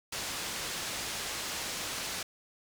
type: low-pass noise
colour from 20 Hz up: white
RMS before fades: -37 dBFS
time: 0.12-2.23 s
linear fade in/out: 5 ms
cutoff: 6900 Hz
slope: 12 dB/octave
effects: none